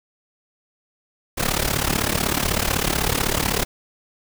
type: noise with amplitude modulation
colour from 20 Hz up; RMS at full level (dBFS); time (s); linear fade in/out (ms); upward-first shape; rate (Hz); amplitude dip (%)
pink; -18; 1.37-3.65; 20; sine; 36; 85
effects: none